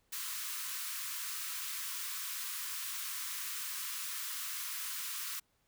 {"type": "high-pass noise", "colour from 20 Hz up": "white", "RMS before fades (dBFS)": -40, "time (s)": [0.12, 5.4], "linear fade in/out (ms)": 10, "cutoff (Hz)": 1000, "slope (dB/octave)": 96, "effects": ["pink hiss -75 dBFS RMS until 5.67 s"]}